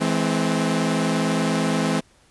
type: chord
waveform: sawtooth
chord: E augmented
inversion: none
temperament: equal with one note detuned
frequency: 164.81 / 213 / 261.6 Hz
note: E3 / G#3 / B#3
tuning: 0 / +44 / 0 cents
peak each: -20 / -20 / -20 dBFS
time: 0-2.01 s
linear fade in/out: 20 ms
effects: pink hiss -57 dBFS RMS until 2.3 s + resampled to 24000 Hz